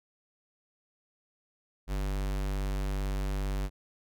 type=tone; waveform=square; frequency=48.83 Hz; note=G1; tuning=6 cents flat; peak=-30 dBFS; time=1.87-3.7 s; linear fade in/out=50 ms; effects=none